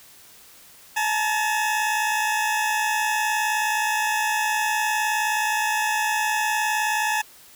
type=tone pair together; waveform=20% pulse; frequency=856 / 915.4 Hz; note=A5 / A#5; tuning=-48 / -32 cents; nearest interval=minor second; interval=116 cents; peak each=-17 / -23 dBFS; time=0.96-7.22 s; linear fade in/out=10 ms; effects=white hiss -49 dBFS RMS until 7.55 s